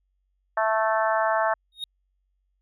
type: harmonic tone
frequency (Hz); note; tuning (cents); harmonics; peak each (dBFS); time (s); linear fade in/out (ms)
220; A3; 0; 3 / 4 / 5 / 6 / 7 / 8; -24 / -26 / -28 / -30 / -31 / -32; 0.57-1.54; 5
type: tone with exponential growth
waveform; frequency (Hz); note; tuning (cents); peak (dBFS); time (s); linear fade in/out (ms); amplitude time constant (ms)
triangle; 3729; A#7; 0; -24; 1.72-1.84; 2; 24
effects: added 47 Hz sine -69 dBFS peak until 2.61 s